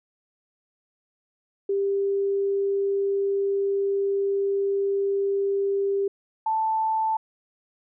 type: tone pair in turn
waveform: sine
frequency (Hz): 396.2 / 881.5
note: G4 / A5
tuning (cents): +18 / +3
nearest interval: octave + major second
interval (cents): 1385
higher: second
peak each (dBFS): -21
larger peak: neither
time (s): 1.69-6.08 / 6.46-7.17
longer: first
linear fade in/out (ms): 5
effects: none